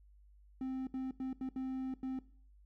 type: tone bursts at uneven times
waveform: triangle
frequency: 261.6 Hz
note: C4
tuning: in tune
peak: -34 dBFS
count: 6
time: 0.61-0.87 / 0.94-1.11 / 1.2-1.33 / 1.41-1.49 / 1.56-1.94 / 2.03-2.19 s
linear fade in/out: 2 ms
effects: noise-tail reverb RT60 0.5 s tail -19 dB re dry + added 50 Hz sine -59 dBFS peak until 2.65 s